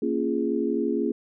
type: chord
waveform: sine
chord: Bb minor seventh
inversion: none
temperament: equal with one note detuned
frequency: 233.1 / 277.2 / 343.4 / 415.3 Hz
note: Bb3 / Db4 / F4 / Ab4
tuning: 0 / 0 / -29 / 0 cents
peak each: -28 dBFS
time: 0.02-1.12 s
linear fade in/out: 5 ms
effects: none